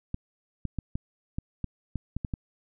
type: clicks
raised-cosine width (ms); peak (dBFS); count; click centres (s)
5; -18; 10; 0.144 / 0.653 / 0.787 / 0.955 / 1.385 / 1.643 / 1.957 / 2.166 / 2.248 / 2.338
effects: none